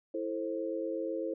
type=chord; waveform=sine; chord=A minor; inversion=second; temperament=just; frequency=330 / 440 / 528 Hz; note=E4 / A4 / C5; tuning=+2 / 0 / +16 cents; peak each=-36 / -38 / -36 dBFS; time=0.14-1.34 s; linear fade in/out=5 ms; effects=none